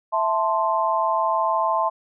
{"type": "chord", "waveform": "sine", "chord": "A minor", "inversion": "second", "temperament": "equal", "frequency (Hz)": [659.3, 880, 1046.5], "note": ["E5", "A5", "C6"], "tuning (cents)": [0, 0, 0], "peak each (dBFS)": [-24, -23, -22], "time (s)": [0.12, 1.9], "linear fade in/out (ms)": 20, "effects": []}